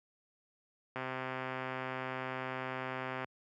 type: click train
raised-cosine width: 0.5 ms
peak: -23 dBFS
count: 298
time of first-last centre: 0.96-3.245 s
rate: 130 Hz
effects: high-pass 100 Hz 12 dB/octave

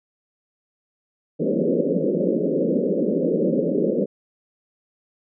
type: band-pass noise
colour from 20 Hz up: white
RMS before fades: -21 dBFS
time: 1.39-4.06 s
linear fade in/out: 20 ms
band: 160 to 560 Hz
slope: 96 dB/octave
effects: none

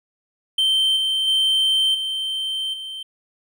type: tone with level steps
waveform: triangle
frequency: 3116 Hz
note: G7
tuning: 11 cents flat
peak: -14 / -17 / -14 / -21 / -28 dBFS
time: 0.58-3.03 s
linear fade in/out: 5 ms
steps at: 0.96 / 1.27 / 1.94 / 2.73 s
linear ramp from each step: 10 ms
effects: none

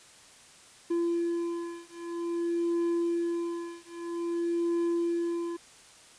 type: beating tone pair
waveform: triangle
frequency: 340.6 / 341.11 Hz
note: F4 / F4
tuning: -43 / -41 cents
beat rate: 0.51 Hz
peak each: -29 dBFS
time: 0.9-5.57 s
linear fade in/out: 10 ms
effects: white hiss -54 dBFS RMS until 6.18 s + resampled to 22050 Hz

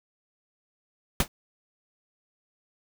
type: noise with exponential decay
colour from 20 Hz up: pink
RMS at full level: -18 dBFS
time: 1.2-1.28 s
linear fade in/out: 2 ms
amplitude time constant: 17 ms
effects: none

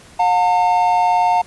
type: tone pair together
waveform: triangle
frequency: 718.1 / 900 Hz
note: F5 / A5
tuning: +48 / +39 cents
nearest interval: major third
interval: 391 cents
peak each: -13 dBFS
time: 0.19-1.42 s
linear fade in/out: 10 ms
effects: pink hiss -44 dBFS RMS until 1.46 s + resampled to 24000 Hz

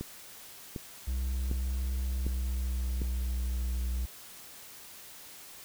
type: click train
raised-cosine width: 3 ms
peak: -23 dBFS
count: 5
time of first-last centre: 0.01-3.018 s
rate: 1.33 Hz
type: tone with pitch glide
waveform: triangle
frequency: 63.8 to 61.34 Hz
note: C2 to B1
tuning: -43 to -11 cents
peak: -27 dBFS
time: 1.07-4.06 s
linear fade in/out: 10 ms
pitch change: -68 cents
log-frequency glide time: 1.97-3.82 s
effects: white hiss -49 dBFS RMS until 5.64 s

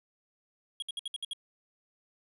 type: tone bursts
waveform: square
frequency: 3293 Hz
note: G#7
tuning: 15 cents flat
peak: -34 dBFS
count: 7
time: 0.8-1.333 s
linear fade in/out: 2 ms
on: 23 ms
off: 62 ms
effects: resampled to 24000 Hz

